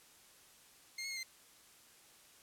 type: tone with pitch steps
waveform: 20% pulse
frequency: 2123 / 2176 / 2143 / 2078 Hz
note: C7 / C#7 / C7 / C7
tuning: +25 / -33 / +41 / -12 cents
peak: -35 dBFS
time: 0.98-1.232 s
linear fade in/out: 5 ms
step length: 63 ms
effects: white hiss -62 dBFS RMS until 2.42 s + low-pass 12000 Hz 12 dB/octave